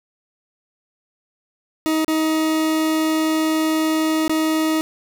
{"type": "tone with dropouts", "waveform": "40% pulse", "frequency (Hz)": 315.6, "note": "D#4", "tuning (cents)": 25, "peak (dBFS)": -16, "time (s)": [1.86, 4.81], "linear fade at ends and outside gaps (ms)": 0, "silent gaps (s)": [[2.046, 2.08], [4.279, 4.295]], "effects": []}